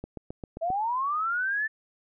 click train, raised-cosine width 2 ms, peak -23 dBFS, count 6, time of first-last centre 0.04-0.703 s, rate 7.54 Hz
sine linear sweep, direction up, 640 to 1780 Hz, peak -25 dBFS, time 0.61-1.68 s, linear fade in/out 20 ms
effects none

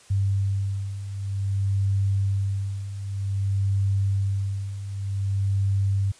sine beating tone pair, 98 / 98.53 Hz, G2 / G2, 0 / +9 cents, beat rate 0.53 Hz, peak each -28 / -23 dBFS, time 0.1-6.12 s, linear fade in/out 10 ms, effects white hiss -52 dBFS RMS until 6.19 s + resampled to 22050 Hz

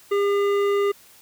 sine tone with hard clipping, 403.3 Hz, G4, 49 cents sharp, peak -20 dBFS, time 0.11-0.92 s, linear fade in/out 10 ms, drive 12 dB, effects white hiss -51 dBFS RMS until 1.21 s

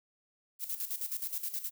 violet noise with tremolo, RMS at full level -35 dBFS, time 0.59-1.71 s, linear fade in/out 50 ms, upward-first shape square, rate 9.5 Hz, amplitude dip 70%, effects none

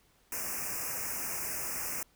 white band-stop noise, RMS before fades -36 dBFS, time 0.32-2.03 s, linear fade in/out 2 ms, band 2700 to 5100 Hz, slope 96 dB/octave, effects pink hiss -67 dBFS RMS until 2.15 s

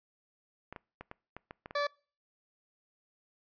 clicks, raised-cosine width 0.5 ms, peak -28 dBFS, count 8, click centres 0.726 / 0.762 / 1.01 / 1.114 / 1.366 / 1.509 / 1.659 / 1.709 s
20% pulse tone, 578 Hz, D5, 28 cents flat, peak -24 dBFS, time 1.75-1.87 s, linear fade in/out 5 ms
effects noise-tail reverb RT60 0.4 s tail -25 dB re dry + resampled to 11025 Hz

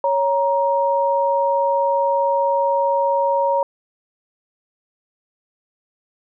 sine tone pair together, 555.4 / 940 Hz, C#5 / A#5, +3 / +14 cents, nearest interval major sixth, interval 911 cents, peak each -18 dBFS, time 0.04-3.63 s, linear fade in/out 2 ms, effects none

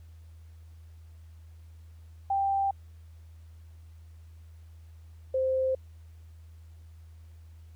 sine tone pair in turn, 787 / 522.8 Hz, G5 / C5, +7 / -1 cents, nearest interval perfect fifth, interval 708 cents, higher first, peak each -24 dBFS, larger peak neither, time 2.3-2.71 / 5.34-5.75 s, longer neither, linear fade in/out 5 ms, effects added 81 Hz sine -47 dBFS peak until 7.75 s + pink hiss -68 dBFS RMS until 7.75 s

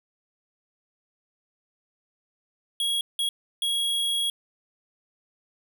square tone bursts at uneven times, 3311 Hz, G#7, 6 cents flat, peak -24 dBFS, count 3, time 2.8-3.01 / 3.19-3.29 / 3.62-4.3 s, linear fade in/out 2 ms, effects none

